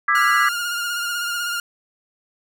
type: chord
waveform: sine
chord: E dominant seventh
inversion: third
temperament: just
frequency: 1186.7 / 1318.5 / 1648.1 / 1977.8 Hz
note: D6 / E6 / G#6 / B6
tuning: +18 / 0 / -14 / +2 cents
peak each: -19 / -22 / -19 / -22 dBFS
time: 0.08-0.49 s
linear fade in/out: 5 ms
type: tone with vibrato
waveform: sawtooth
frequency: 1414 Hz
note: F6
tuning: 21 cents sharp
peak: -19 dBFS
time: 0.15-1.6 s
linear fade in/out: 2 ms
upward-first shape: triangle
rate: 16 Hz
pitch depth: 41 cents each way
effects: none